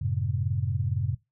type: chord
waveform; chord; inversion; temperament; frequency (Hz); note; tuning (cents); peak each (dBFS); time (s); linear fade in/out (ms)
sine; F# diminished; none; equal with one note detuned; 92.5 / 110 / 134.03; F#2 / A2 / C3; 0 / 0 / +42; -29; 0.01-1.15; 10
effects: noise-tail reverb RT60 0.2 s tail -20 dB re dry